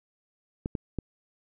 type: clicks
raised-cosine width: 3 ms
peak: -17 dBFS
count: 3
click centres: 0.659 / 0.752 / 0.987 s
effects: none